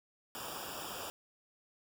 pink noise with comb filter, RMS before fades -43 dBFS, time 0.35-1.1 s, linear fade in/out 0 ms, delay 0.48 ms, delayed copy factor -1, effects none

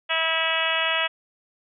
harmonic tone with a mistuned harmonic, 324.4 Hz, E4, 28 cents flat, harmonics 2 / 3 / 4 / 5 / 6 / 7 / 8 / 9 / 10, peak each -30 / -32 / -30 / -30 / -29 / -32 / -28 / -28 / -30 dBFS, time 0.09-1.08 s, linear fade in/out 20 ms, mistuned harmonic 10, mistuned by +45 cents, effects none

